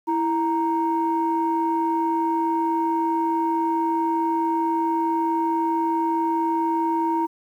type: tone pair together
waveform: sine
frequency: 329.6 / 932.3 Hz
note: E4 / A#5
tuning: 0 / 0 cents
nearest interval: octave + tritone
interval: 1800 cents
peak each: -22 / -21 dBFS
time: 0.07-7.27 s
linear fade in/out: 20 ms
effects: tanh soft clip ceiling -13 dBFS + 9-bit